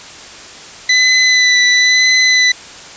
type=tone with vibrato; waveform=25% pulse; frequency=2000 Hz; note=B6; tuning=21 cents sharp; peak=-4 dBFS; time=0.89-2.52 s; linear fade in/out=5 ms; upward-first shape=sine; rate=0.99 Hz; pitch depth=18 cents each way; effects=white hiss -33 dBFS RMS until 2.96 s + resampled to 16000 Hz